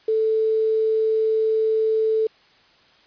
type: tone with quantisation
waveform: sine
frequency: 440 Hz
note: A4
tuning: in tune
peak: -17 dBFS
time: 0.08-2.27 s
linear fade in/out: 5 ms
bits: 7
effects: white hiss -55 dBFS RMS until 3.06 s + resampled to 11025 Hz